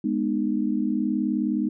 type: chord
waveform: sine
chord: G# minor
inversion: none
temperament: equal with one note detuned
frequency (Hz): 207.7 / 246.9 / 307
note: G#3 / B3 / D#4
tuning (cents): 0 / 0 / -23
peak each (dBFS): -26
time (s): 0.04-1.69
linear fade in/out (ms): 5
effects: none